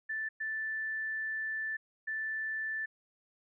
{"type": "tone bursts at uneven times", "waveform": "sine", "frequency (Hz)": 1760, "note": "A6", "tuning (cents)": 0, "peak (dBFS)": -33, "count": 3, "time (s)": [[0.09, 0.29], [0.4, 1.77], [2.07, 2.86]], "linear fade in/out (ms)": 10, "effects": []}